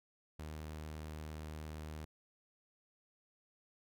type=tone; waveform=sawtooth; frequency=77.2 Hz; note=D#2; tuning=13 cents flat; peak=-40 dBFS; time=0.39-2.05 s; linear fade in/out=5 ms; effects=none